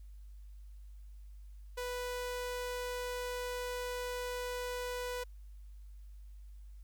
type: tone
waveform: sawtooth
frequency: 493.9 Hz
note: B4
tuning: in tune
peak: -33 dBFS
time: 1.77-5.24 s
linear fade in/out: 10 ms
effects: added 50 Hz sine -48 dBFS peak until 6.83 s + white hiss -75 dBFS RMS until 6.83 s